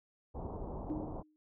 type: low-pass noise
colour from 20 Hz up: pink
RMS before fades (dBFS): -42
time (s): 0.34-1.23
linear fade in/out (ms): 20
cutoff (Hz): 990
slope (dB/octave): 48
type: tone with exponential decay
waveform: sine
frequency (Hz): 306.7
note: D#4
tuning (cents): -25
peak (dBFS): -32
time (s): 0.9-1.36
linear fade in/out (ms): 0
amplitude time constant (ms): 100
effects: none